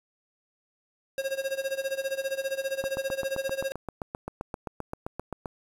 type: tone with tremolo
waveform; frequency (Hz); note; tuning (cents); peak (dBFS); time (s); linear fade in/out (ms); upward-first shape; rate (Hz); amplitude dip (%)
square; 540; C#5; -45; -26; 1.18-3.72; 0; sine; 15; 90
type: click train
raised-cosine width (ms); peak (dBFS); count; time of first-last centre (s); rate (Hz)
1; -19; 21; 2.84-5.458; 7.64
effects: resampled to 32000 Hz + 8-bit